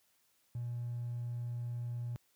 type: tone with hard clipping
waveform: triangle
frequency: 120 Hz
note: B2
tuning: 49 cents flat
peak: -36 dBFS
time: 0.55-2.16 s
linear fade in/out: 0 ms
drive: 3 dB
effects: white hiss -73 dBFS RMS until 2.35 s + high-pass 60 Hz 12 dB/octave